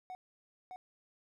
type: tone with echo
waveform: triangle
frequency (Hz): 740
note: F#5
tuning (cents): 0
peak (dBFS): -40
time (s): 0.1-0.15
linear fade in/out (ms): 0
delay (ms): 610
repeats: 1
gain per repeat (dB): -2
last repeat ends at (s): 0.76
effects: none